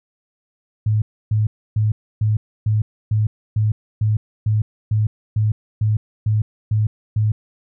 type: tone bursts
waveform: sine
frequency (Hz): 107.3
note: A2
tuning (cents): -43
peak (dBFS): -14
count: 15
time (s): 0.86-7.32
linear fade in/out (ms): 5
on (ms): 160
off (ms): 290
effects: none